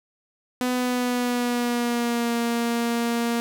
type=tone with pitch glide; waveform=sawtooth; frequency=250 to 234.6 Hz; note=B3 to A#3; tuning=+21 to +11 cents; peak=-18 dBFS; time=0.61-3.4 s; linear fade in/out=0 ms; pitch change=-110 cents; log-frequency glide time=0.74-2.34 s; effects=none